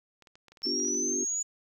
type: clicks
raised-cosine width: 0.2 ms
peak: -36 dBFS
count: 12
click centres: 0.223 / 0.272 / 0.355 / 0.483 / 0.52 / 0.572 / 0.62 / 0.659 / 0.799 / 0.848 / 0.88 / 0.945 s
type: linear sweep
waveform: sine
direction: up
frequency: 5350 to 6930 Hz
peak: -28 dBFS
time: 0.63-1.43 s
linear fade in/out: 10 ms
type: chord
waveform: sine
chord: G dominant seventh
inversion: first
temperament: equal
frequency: 246.9 / 293.7 / 349.2 / 392 Hz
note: B3 / D4 / F4 / G4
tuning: 0 / 0 / 0 / 0 cents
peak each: -37 dBFS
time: 0.65-1.25 s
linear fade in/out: 20 ms
effects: 10-bit